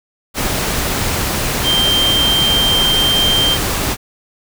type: tone in noise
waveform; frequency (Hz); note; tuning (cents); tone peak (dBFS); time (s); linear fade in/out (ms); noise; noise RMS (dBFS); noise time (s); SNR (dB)
sine; 3150; G7; +8; -12; 1.63-3.58; 50; pink; -18; 0.34-3.97; +3
effects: none

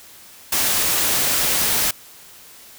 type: noise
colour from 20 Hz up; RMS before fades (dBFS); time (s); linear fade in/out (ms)
white; -19; 0.52-1.91; 5
effects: white hiss -44 dBFS RMS until 2.78 s

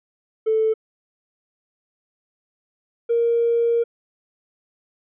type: tone pair in turn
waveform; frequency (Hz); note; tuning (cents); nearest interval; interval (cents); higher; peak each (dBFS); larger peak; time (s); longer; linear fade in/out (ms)
triangle; 440 / 467.3; A4 / A#4; 0 / +4; minor second; 104; second; -12; neither; 0.46-0.74 / 3.09-3.84; second; 20
effects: tanh soft clip ceiling -14 dBFS + resampled to 8000 Hz

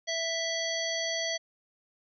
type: harmonic tone with a mistuned harmonic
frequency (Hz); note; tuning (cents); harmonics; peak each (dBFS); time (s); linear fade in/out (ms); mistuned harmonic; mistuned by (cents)
659.3; E5; 0; 1 / 3 / 5 / 7 / 9; -34 / -35 / -36 / -36 / -37; 0.07-1.38; 20; 7; -31
effects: none

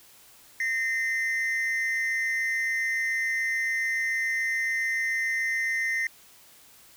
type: tone pair together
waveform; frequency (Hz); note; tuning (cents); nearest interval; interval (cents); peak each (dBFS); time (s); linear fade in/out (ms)
triangle; 1838 / 2065; A#6 / C7; -25 / -23; major second; 202; -26; 0.6-6.07; 2
effects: white hiss -54 dBFS RMS until 6.96 s

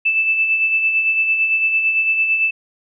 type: tone with tremolo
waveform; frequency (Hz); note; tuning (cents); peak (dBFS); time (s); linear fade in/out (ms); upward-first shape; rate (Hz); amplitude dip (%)
sine; 2637; E7; 0; -12; 0.05-2.51; 10; sine; 8.9; 45
effects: none

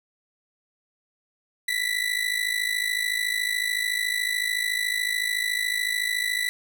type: ring-modulated tone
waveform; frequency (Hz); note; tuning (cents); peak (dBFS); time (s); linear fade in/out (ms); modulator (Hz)
30% pulse; 1975.5; B6; 0; -18; 1.68-6.49; 0; 26.9
effects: none

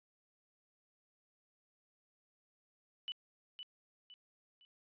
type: tone with echo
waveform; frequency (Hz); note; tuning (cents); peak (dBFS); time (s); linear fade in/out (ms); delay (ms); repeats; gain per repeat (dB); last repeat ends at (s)
sine; 2977; F#7; +10; -35; 3.08-3.12; 0; 510; 3; -9; 4.65
effects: tanh soft clip ceiling -37 dBFS + resampled to 11025 Hz

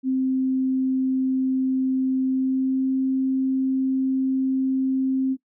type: tone with pitch glide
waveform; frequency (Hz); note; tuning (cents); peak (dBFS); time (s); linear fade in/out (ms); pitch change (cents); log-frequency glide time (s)
sine; 261.6 to 263.9; C4 to C4; 0 to +15; -19; 0.03-5.37; 50; +15; 2.27-2.92
effects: noise-tail reverb RT60 0.1 s tail -18 dB re dry

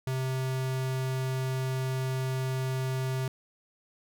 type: tone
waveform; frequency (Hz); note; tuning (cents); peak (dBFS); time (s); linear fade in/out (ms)
square; 130.81; C3; 0; -29; 0.07-3.28; 2
effects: none

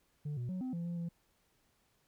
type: tone with pitch steps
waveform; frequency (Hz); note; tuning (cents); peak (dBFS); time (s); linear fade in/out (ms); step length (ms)
sine; 147.7 / 121.8 / 184.4 / 256.8 / 170.2 / 172.4 / 169.8; D3 / B2 / F#3 / C4 / F3 / F3 / F3; +10 / -24 / -6 / -32 / -44 / -22 / -48; -33; 0.25-1.09; 10; 120
effects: tanh soft clip ceiling -35 dBFS + pink hiss -74 dBFS RMS until 2.07 s

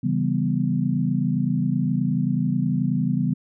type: chord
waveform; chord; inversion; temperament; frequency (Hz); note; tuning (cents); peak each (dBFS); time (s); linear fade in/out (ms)
sine; C# half-diminished seventh; none; equal with one note detuned; 137.16 / 164.81 / 196 / 246.9; C#3 / E3 / G3 / B3; -18 / 0 / 0 / 0; -25; 0.03-3.34; 10
effects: none

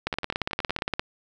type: two click trains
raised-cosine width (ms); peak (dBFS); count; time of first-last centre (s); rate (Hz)
0.3; -9 / -18; 17 / 8; 0.07-0.995 / 0.14-0.788; 17.3 / 10.8
effects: none

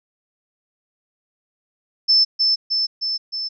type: tone with echo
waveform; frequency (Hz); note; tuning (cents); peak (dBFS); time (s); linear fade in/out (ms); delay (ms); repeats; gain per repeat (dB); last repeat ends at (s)
sine; 5280; E8; +2; -11; 2.08-2.25; 20; 310; 4; -3; 3.49
effects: none

